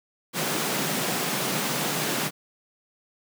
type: high-pass noise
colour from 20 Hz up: pink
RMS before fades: -27 dBFS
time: 0.33-2.31 s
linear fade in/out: 50 ms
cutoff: 130 Hz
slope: 96 dB/octave
effects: none